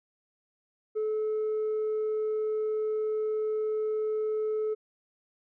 triangle tone with tanh clipping, 431.6 Hz, A4, 33 cents flat, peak -27 dBFS, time 0.95-4.75 s, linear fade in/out 20 ms, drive 6 dB, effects none

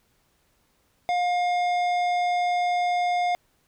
sine tone with tanh clipping, 711 Hz, F5, 31 cents sharp, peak -23 dBFS, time 1.09-3.35 s, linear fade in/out 0 ms, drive 13 dB, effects pink hiss -67 dBFS RMS until 3.67 s

